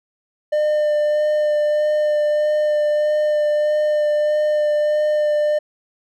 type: tone with vibrato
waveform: triangle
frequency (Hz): 601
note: D5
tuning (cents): +40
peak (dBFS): -13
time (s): 0.52-5.59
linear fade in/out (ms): 10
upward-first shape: sine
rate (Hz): 1.6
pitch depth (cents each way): 11
effects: none